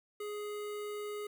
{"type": "tone with notch filter", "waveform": "square", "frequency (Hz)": 416.8, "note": "G#4", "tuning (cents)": 6, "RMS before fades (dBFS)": -40, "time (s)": [0.2, 1.27], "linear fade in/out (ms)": 5, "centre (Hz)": 5400, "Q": 2, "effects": ["11-bit"]}